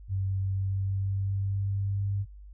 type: tone with pitch glide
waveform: sine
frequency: 96.2 to 99.36 Hz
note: G2 to G2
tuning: -32 to +24 cents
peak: -26 dBFS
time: 0.08-2.26 s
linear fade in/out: 50 ms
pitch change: +56 cents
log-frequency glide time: 0.44-2 s
effects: added 50 Hz sine -44 dBFS peak until 2.53 s